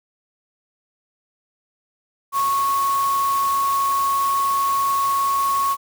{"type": "tone in noise", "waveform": "sine", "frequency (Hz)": 1103, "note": "C#6", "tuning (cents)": -9, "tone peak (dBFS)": -17, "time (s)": [2.32, 5.77], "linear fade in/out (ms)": 50, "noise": "white", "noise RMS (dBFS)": -32, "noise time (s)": [2.32, 5.77], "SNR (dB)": 12, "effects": []}